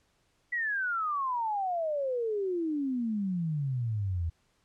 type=exponential sweep; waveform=sine; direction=down; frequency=1975.5 to 80 Hz; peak=-28 dBFS; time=0.52-4.3 s; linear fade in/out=10 ms; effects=pink hiss -71 dBFS RMS until 4.64 s + low-pass 9000 Hz 12 dB/octave